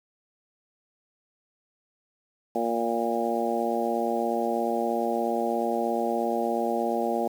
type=harmonic tone with a mistuned harmonic; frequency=116.9 Hz; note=A#2; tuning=5 cents sharp; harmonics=2 / 3 / 4 / 5 / 6 / 7; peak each=-31 / -31 / -31 / -31 / -31 / -31 dBFS; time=2.55-7.28 s; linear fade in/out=5 ms; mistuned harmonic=7; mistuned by=-18 cents; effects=8-bit